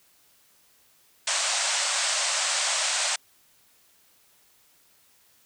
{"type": "band-pass noise", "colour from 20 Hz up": "white", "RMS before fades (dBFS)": -26, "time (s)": [1.27, 3.16], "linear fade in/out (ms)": 5, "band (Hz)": [550, 8800], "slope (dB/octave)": 96, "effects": ["white hiss -61 dBFS RMS until 5.45 s"]}